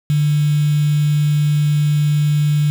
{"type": "tone with quantisation", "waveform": "sine", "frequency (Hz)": 148.4, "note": "D3", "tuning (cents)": 18, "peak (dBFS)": -12, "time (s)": [0.1, 2.7], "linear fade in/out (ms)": 0, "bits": 5, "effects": []}